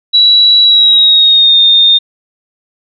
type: tone with pitch glide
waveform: sine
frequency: 3916 to 3654 Hz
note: B7 to A#7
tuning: -15 to -35 cents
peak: -3 dBFS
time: 0.13-1.99 s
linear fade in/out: 20 ms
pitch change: -120 cents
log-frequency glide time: 0.62-1.59 s
effects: none